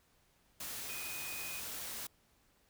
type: tone in noise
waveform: sine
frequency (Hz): 2489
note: D#7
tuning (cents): 0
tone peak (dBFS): -45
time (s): 0.89-1.6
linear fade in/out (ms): 5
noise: white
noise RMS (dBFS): -43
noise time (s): 0.6-2.07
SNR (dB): -5
effects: pink hiss -71 dBFS RMS until 2.69 s